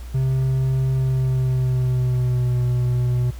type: tone with pitch glide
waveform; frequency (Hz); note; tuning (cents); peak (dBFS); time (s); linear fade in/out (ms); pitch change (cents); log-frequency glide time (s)
triangle; 131.6 to 123.5; C3 to B2; +10 to 0; -15; 0.14-3.31; 10; -110; 0.94-2.58
effects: added 60 Hz sine -31 dBFS peak until 3.39 s + pink hiss -47 dBFS RMS until 3.39 s